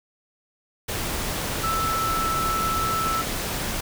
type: tone in noise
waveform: sine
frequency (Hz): 1318.5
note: E6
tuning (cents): 0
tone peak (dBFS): -23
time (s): 1.63-3.22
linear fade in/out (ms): 10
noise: pink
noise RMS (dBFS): -28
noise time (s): 0.88-3.81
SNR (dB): +2
effects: none